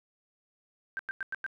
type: tone bursts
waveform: sine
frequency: 1568 Hz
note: G6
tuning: in tune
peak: -31 dBFS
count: 5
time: 0.97-1.464 s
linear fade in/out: 0 ms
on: 22 ms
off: 96 ms
effects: 12-bit